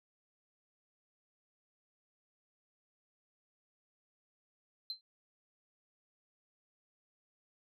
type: tone with exponential decay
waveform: sine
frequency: 4106 Hz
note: C8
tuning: 33 cents flat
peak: -32 dBFS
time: 4.9-5.01 s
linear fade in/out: 1 ms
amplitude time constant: 23 ms
effects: tanh soft clip ceiling -32 dBFS